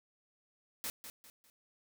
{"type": "noise with echo", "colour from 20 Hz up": "white", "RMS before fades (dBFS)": -39, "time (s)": [0.84, 0.9], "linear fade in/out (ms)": 0, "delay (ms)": 200, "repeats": 3, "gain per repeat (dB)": -9, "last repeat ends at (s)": 1.5, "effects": []}